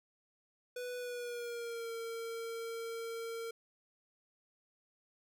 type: tone with pitch glide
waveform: square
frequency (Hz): 493.9 to 458.2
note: B4 to A#4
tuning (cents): 0 to -30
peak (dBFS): -40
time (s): 0.76-3.51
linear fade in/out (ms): 5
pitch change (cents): -130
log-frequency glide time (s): 0.98-1.92
effects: none